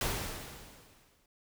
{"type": "noise with exponential decay", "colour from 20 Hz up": "pink", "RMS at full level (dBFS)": -31, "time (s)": [0.01, 1.26], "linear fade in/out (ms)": 2, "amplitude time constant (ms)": 270, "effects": []}